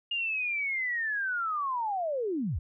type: linear sweep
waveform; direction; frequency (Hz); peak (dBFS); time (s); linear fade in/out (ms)
sine; down; 2842 to 55; -28; 0.11-2.59; 5
effects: none